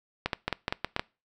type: clicks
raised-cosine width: 0.3 ms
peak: -11 dBFS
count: 9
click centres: 0.26 / 0.332 / 0.48 / 0.527 / 0.681 / 0.725 / 0.846 / 0.964 / 0.995 s
effects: noise-tail reverb RT60 0.3 s tail -23 dB re dry